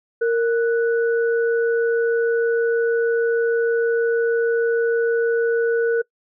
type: tone pair together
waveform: sine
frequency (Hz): 463.2 / 1480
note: A#4 / F#6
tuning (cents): -11 / 0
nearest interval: octave + minor sixth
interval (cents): 2011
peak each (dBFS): -16 / -26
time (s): 0.21-6.02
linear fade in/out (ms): 10
effects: noise-tail reverb RT60 0.1 s tail -23 dB re dry